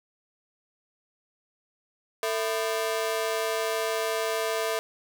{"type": "ring-modulated tone", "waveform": "sawtooth", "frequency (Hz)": 554.4, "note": "C#5", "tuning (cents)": 0, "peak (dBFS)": -19, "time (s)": [2.23, 4.79], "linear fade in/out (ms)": 0, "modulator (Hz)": 106, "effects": []}